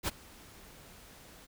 pink noise with ADSR envelope, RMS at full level -30 dBFS, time 0.03-1.47 s, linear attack 48 ms, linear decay 23 ms, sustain -24 dB, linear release 26 ms, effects none

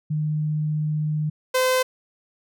sine / sawtooth tone pair in turn, 152.6 / 513.3 Hz, D#3 / C5, -33 / -33 cents, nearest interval octave + major sixth, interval 2100 cents, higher second, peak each -21 / -14 dBFS, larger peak second, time 0.1-1.3 / 1.54-1.83 s, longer first, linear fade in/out 10 ms, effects none

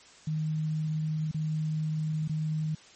sine tone with dropouts, 155.56 Hz, D#3, in tune, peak -27 dBFS, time 0.27-2.75 s, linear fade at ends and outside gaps 5 ms, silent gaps 1.314-1.344 / 2.278-2.294 s, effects white hiss -54 dBFS RMS until 2.95 s + MP3 32 kbps

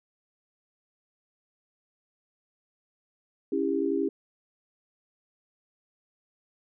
sine chord, C# diminished, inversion none, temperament equal with one note detuned, 277.2 / 329.6 / 399.8 Hz, C#4 / E4 / G4, 0 / 0 / +34 cents, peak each -29 / -29 / -28 dBFS, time 3.52-4.09 s, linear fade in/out 5 ms, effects none

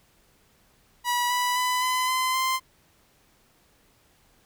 sawtooth tone with pitch steps, 972 / 985.6 / 999.3 / 1013.3 / 1027.4 / 1041.8 Hz, B5 / B5 / B5 / B5 / C6 / C6, -28 / -4 / +20 / +44 / -32 / -8 cents, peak -19 dBFS, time 1.04-2.6 s, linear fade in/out 50 ms, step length 260 ms, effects pink hiss -62 dBFS RMS until 4.45 s

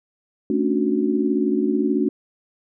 sine chord, D major seventh, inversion second, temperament just, 220.2 / 275.3 / 293.7 / 367.1 Hz, A3 / C#4 / D4 / F#4, +2 / -12 / 0 / -14 cents, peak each -23 dBFS, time 0.5-2.09 s, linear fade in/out 2 ms, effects none

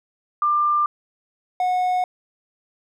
sine / triangle tone pair in turn, 1192 / 730.4 Hz, D6 / F#5, +25 / -23 cents, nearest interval minor sixth, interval 848 cents, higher first, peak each -16 dBFS, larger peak neither, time 0.42-0.86 / 1.6-2.04 s, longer neither, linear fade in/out 2 ms, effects none

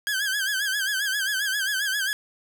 sawtooth tone with vibrato, 1608 Hz, G6, 44 cents sharp, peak -20 dBFS, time 0.07-2.13 s, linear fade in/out 0 ms, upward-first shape sine, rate 7.5 Hz, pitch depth 100 cents each way, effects none

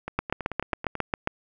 two click trains, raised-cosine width 0.5 ms, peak -9 / -17 dBFS, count 9 / 9, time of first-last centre 0.19-1.274 / 0.08-0.953 s, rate 7.38 / 9.16 Hz, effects none

